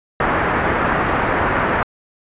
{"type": "low-pass noise", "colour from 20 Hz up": "white", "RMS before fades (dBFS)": -18, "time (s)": [0.2, 1.83], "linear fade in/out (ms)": 2, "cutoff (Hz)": 1700, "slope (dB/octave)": 24, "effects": ["resampled to 8000 Hz"]}